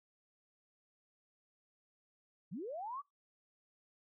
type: linear sweep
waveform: sine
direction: up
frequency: 138.59 to 1174.7 Hz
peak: -40 dBFS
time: 2.51-3.02 s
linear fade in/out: 20 ms
effects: noise-tail reverb RT60 0.2 s tail -24 dB re dry